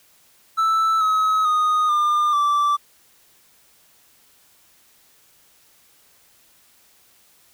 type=tone with pitch steps; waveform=triangle; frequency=1318.5 / 1278.7 / 1240.2 / 1202.8 / 1166.5 Hz; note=E6 / D#6 / D#6 / D6 / D6; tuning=0 / +47 / -6 / +41 / -12 cents; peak=-14 dBFS; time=0.57-2.77 s; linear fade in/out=20 ms; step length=440 ms; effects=white hiss -56 dBFS RMS until 7.53 s